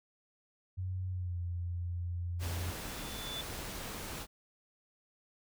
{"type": "tone with pitch glide", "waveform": "sine", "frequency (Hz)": [92.5, 87.31], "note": ["F#2", "F2"], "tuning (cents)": [0, 0], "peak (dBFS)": -34, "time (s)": [0.77, 2.72], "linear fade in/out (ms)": 20, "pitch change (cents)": -100, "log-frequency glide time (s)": [1.09, 1.38]}
{"type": "noise", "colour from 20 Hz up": "pink", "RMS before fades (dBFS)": -42, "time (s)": [2.39, 4.27], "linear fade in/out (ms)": 50}
{"type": "tone with exponential growth", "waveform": "sine", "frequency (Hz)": 3485, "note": "A7", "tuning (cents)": -17, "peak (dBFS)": -37, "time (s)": [2.44, 3.41], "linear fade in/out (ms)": 1, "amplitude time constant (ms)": 210}
{"effects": []}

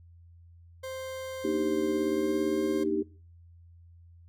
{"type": "tone with pitch glide", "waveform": "40% pulse", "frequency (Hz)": [524, 529.8], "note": ["C5", "C5"], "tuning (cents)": [2, 22], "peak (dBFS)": -35, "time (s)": [0.83, 2.84], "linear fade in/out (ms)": 10, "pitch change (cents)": 20, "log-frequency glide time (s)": [1.84, 2.42]}
{"type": "chord", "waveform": "sine", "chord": "Eb major seventh", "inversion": "second", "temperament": "equal", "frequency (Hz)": [233.1, 293.7, 311.1, 392], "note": ["Bb3", "D4", "Eb4", "G4"], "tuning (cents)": [0, 0, 0, 0], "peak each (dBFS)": [-35, -35, -30, -29], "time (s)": [1.44, 3.03], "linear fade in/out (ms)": 10}
{"effects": ["noise-tail reverb RT60 0.4 s tail -21 dB re dry", "added 85 Hz sine -51 dBFS peak until 4.28 s"]}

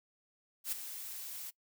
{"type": "noise with ADSR envelope", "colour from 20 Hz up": "blue", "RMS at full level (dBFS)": -34, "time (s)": [0.64, 1.51], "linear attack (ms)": 82, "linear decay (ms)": 8, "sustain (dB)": -10, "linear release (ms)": 18, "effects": ["noise-tail reverb RT60 0.1 s tail -22 dB re dry"]}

